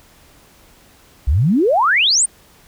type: exponential sweep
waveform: sine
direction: up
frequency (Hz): 58.6 to 9410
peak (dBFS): -11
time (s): 1.27-2.26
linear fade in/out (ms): 10
effects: pink hiss -49 dBFS RMS until 2.67 s